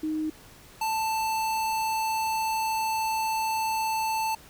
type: tone pair in turn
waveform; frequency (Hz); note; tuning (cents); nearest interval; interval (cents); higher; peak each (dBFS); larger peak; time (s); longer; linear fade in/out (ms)
sine / square; 311.1 / 883.5; D#4 / A5; 0 / +7; octave + tritone; 1807; second; -26; neither; 0.03-0.3 / 0.81-4.35; second; 5
effects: pink hiss -51 dBFS RMS until 4.49 s